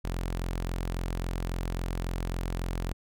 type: tone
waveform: sawtooth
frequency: 43.65 Hz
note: F1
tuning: in tune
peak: -26 dBFS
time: 0.04-2.93 s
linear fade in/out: 10 ms
effects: none